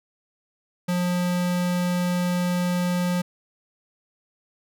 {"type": "tone", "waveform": "square", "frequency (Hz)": 178, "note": "F3", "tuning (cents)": 33, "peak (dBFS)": -22, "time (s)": [0.88, 3.22], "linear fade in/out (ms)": 10, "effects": []}